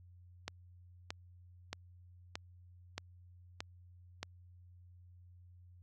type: click train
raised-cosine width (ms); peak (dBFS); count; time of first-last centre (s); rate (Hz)
0.2; -22; 7; 0.48-4.23; 1.6
effects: added 89 Hz sine -56 dBFS peak until 5.82 s + AAC 32 kbps